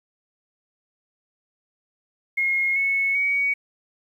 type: tone with pitch steps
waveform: sine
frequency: 2152 / 2201 / 2251 Hz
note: C7 / C#7 / C#7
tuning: +48 / -13 / +26 cents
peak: -19 dBFS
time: 2.37-3.54 s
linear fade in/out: 10 ms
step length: 390 ms
effects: 9-bit